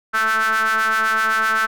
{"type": "ring-modulated tone", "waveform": "square", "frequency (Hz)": 109.7, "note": "A2", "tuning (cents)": -5, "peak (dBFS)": -14, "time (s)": [0.13, 1.67], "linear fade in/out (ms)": 20, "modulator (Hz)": 1430, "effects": []}